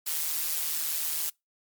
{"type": "noise with amplitude modulation", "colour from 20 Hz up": "blue", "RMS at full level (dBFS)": -27, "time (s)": [0.06, 1.3], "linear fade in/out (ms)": 10, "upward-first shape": "sine", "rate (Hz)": 156, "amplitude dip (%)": 60, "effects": ["noise-tail reverb RT60 0.2 s tail -26 dB re dry", "MP3 96 kbps"]}